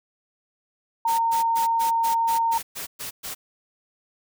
sine tone, 917 Hz, A#5, 29 cents flat, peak -19 dBFS, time 1.05-2.58 s, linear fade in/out 5 ms
white noise bursts, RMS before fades -33 dBFS, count 10, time 1.07-3.35 s, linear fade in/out 20 ms, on 120 ms, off 120 ms
effects none

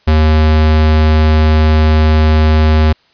square tone, 77.78 Hz, D#2, in tune, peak -7 dBFS, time 0.07-2.93 s, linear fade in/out 10 ms, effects white hiss -52 dBFS RMS until 3.13 s + resampled to 11025 Hz

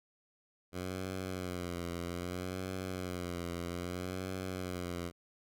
10% pulse tone with vibrato, 89.9 Hz, F#2, 49 cents flat, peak -29 dBFS, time 0.72-5.12 s, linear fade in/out 50 ms, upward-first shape sine, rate 0.62 Hz, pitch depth 73 cents each way, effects none

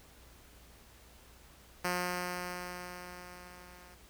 5% pulse tone with level ramp, 178.8 Hz, F3, 41 cents sharp, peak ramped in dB -19 to -44 dBFS, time 1.84-3.95 s, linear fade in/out 10 ms, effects added 60 Hz sine -59 dBFS peak until 4.09 s + pink hiss -59 dBFS RMS until 4.09 s

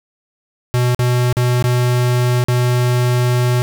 square tone with dropouts, 123.47 Hz, B2, in tune, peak -13 dBFS, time 0.74-3.62 s, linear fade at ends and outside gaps 0 ms, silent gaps 0.947-0.992 / 1.327-1.369 / 1.625-1.641 / 2.44-2.484 s, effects none

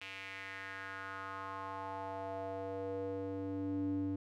square tone with band-pass filter sweep, 96.6 Hz, G2, 25 cents flat, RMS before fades -41 dBFS, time 0.01-4.16 s, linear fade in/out 5 ms, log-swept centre 2600 to 250 Hz, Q 3.3, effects none

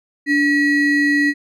triangle ring-modulated tone, 1108.7 Hz, C#6, in tune, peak -8 dBFS, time 0.26-1.34 s, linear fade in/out 50 ms, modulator 818 Hz, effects none

